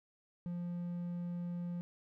triangle tone, 174.6 Hz, F3, in tune, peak -35 dBFS, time 0.46-1.81 s, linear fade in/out 0 ms, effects none

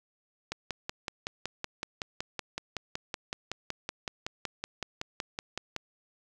click train, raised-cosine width 0.2 ms, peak -16 dBFS, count 29, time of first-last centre 0.52-5.763 s, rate 5.34 Hz, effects none

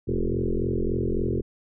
sine tone with frequency modulation, 176 Hz, F3, 14 cents sharp, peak -22 dBFS, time 0.07-1.42 s, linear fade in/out 20 ms, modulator 43.6 Hz, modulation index 5.8, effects none

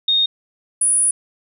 sine tone pair in turn, 3700 / 9784 Hz, A#7 / D#9, -14 / -30 cents, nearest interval octave + perfect fourth, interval 1684 cents, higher second, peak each -13 dBFS, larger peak neither, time 0.08-0.26 / 0.81-1.11 s, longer second, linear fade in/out 5 ms, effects none

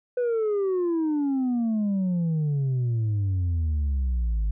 sine exponential sweep, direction down, 500 to 50.8 Hz, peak -19 dBFS, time 0.17-4.51 s, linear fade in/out 5 ms, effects tanh soft clip ceiling -21 dBFS

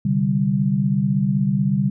sine chord, C suspended second, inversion none, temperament equal, 130.81 / 146.83 / 196 Hz, C3 / D3 / G3, 0 / 0 / 0 cents, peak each -23 / -21 / -19 dBFS, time 0.05-1.9 s, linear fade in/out 5 ms, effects none

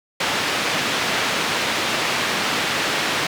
white band-pass noise, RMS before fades -22 dBFS, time 0.2-3.27 s, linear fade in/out 5 ms, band 140 to 3200 Hz, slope 12 dB/octave, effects none

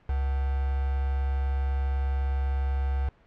sine tone with quantisation, 68 Hz, C#2, 33 cents flat, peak -24 dBFS, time 0.09-3.09 s, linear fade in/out 5 ms, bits 6, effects pink hiss -60 dBFS RMS until 3.26 s + low-pass 2000 Hz 12 dB/octave

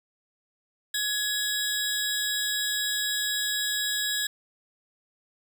25% pulse tone pair together, 1678 / 3824 Hz, G#6 / A#7, +17 / +43 cents, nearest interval octave + major second, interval 1426 cents, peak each -25 dBFS, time 0.94-4.27 s, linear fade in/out 5 ms, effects none

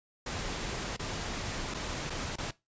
pink noise with dropouts, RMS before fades -36 dBFS, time 0.26-2.51 s, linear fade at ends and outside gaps 5 ms, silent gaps 0.966-0.993 / 1.74-1.744 / 2.098-2.102 / 2.358-2.383 s, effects noise-tail reverb RT60 0.2 s tail -18 dB re dry + resampled to 16000 Hz

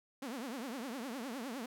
sawtooth tone with vibrato, 249.6 Hz, B3, 19 cents sharp, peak -36 dBFS, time 0.22-1.66 s, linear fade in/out 5 ms, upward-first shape triangle, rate 9.8 Hz, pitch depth 280 cents each way, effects none

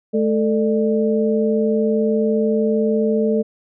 sine tone cluster, 215.6 / 443.1 / 598 Hz, A3 / A4 / D5, -35 / +12 / +31 cents, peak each -18 / -18 / -24 dBFS, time 0.13-3.43 s, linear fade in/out 20 ms, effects none

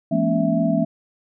sine tone cluster, 169.8 / 213.2 / 237 / 277.4 / 659 Hz, F3 / G#3 / A#3 / C#4 / E5, -48 / +46 / +29 / +1 / -1 cents, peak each -23 dBFS, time 0.11-0.85 s, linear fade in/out 10 ms, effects none

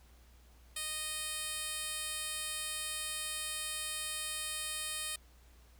10% pulse tone with band-pass filter, 620 Hz, D#5, 6 cents flat, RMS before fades -39 dBFS, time 0.76-5.16 s, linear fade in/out 5 ms, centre 10000 Hz, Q 0.83, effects added 60 Hz sine -58 dBFS peak until 5.79 s + pink hiss -66 dBFS RMS until 5.79 s

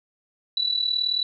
sine tone with amplitude modulation, 3951 Hz, B7, in tune, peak -18 dBFS, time 0.57-1.23 s, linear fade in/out 2 ms, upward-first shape sine, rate 38.7 Hz, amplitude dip 75%, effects none

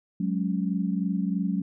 sine chord, F# suspended second, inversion none, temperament just, 185 / 208.1 / 277.5 Hz, F#3 / G#3 / C#4, 0 / +4 / +2 cents, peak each -26 / -29 / -32 dBFS, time 0.2-1.62 s, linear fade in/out 5 ms, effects none

